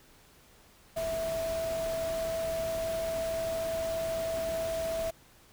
sine tone in noise, 656 Hz, E5, 9 cents flat, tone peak -30 dBFS, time 0.96-5.11 s, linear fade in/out 10 ms, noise pink, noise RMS -41 dBFS, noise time 0.96-5.11 s, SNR +8 dB, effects pink hiss -59 dBFS RMS until 5.52 s

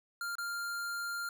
square tone with dropouts, 1396.9 Hz, F6, in tune, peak -36 dBFS, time 0.21-1.29 s, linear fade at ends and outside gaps 2 ms, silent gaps 0.354-0.383 s, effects none

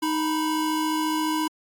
square tone pair together, 311.1 / 987.7 Hz, D#4 / B5, 0 / 0 cents, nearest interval octave + minor sixth, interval 2000 cents, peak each -25 / -28 dBFS, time 0.02-1.48 s, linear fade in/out 10 ms, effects AAC 64 kbps

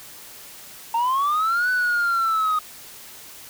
sine linear two-way sweep, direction up then down, 904 to 1504 to 1241 Hz, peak -16 dBFS, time 0.94-2.59 s, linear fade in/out 5 ms, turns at 1.7 s, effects tanh soft clip ceiling -17 dBFS + white hiss -42 dBFS RMS until 3.49 s

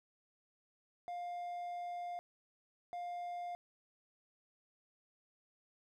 triangle tone bursts at uneven times, 704 Hz, F5, 14 cents sharp, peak -38 dBFS, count 2, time 1.08-2.19 / 2.93-3.55 s, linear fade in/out 0 ms, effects none

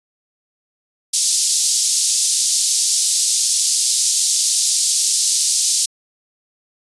white band-pass noise, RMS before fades -17 dBFS, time 1.13-5.86 s, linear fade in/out 10 ms, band 4400 to 9400 Hz, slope 24 dB/octave, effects resampled to 24000 Hz

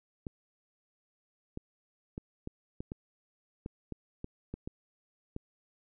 clicks, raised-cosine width 3 ms, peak -25 dBFS, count 12, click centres 0.268 / 1.574 / 2.179 / 2.474 / 2.805 / 2.919 / 3.661 / 3.923 / 4.244 / 4.54 / 4.675 / 5.364 s, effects none

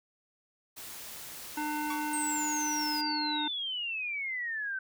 white noise, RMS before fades -44 dBFS, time 0.76-3.02 s, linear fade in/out 20 ms
harmonic tone, 300 Hz, D4, 37 cents sharp, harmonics 1 / 3 / 5 / 7 / 9, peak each -35 / -34 / -40 / -46 / -46 dBFS, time 1.57-3.48 s, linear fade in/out 5 ms
sawtooth tone with exponential decay, 1131 Hz, C#6, 34 cents sharp, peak -33 dBFS, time 1.9-2.15 s, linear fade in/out 5 ms, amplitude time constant 54 ms
sine exponential sweep, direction down, 8590 to 1521 Hz, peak -32 dBFS, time 2.13-4.79 s, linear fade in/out 5 ms
effects none

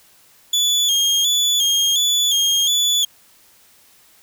30% pulse tone with vibrato, 3342 Hz, G#7, 10 cents sharp, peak -12 dBFS, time 0.53-3.05 s, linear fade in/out 5 ms, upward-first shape square, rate 1.4 Hz, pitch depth 56 cents each way, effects white hiss -52 dBFS RMS until 4.22 s

